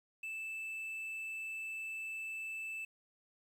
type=tone with quantisation; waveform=triangle; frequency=2637 Hz; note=E7; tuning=in tune; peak=-38 dBFS; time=0.23-2.85 s; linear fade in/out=5 ms; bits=11; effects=none